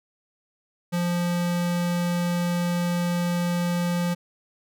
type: tone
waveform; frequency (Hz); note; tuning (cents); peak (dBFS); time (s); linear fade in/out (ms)
square; 174.61; F3; 0; -23; 0.92-4.15; 20
effects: none